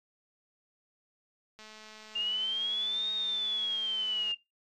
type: click train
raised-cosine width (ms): 0.2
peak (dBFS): -33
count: 590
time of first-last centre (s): 1.59-4.317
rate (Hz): 216
type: linear two-way sweep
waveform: sine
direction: up then down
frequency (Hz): 2794 to 3729 to 2794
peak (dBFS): -29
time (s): 2.15-4.35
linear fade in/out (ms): 10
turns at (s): 3.12
effects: noise-tail reverb RT60 0.2 s tail -21 dB re dry + AAC 64 kbps